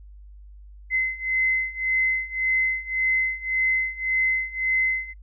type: beating tone pair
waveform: sine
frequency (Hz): 2052 / 2053.8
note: C7 / C7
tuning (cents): -34 / -33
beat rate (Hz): 1.8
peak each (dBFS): -25 / -23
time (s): 0.9-5.14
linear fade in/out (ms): 50
effects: noise-tail reverb RT60 0.1 s tail -26 dB re dry + added 50 Hz sine -42 dBFS peak until 5.22 s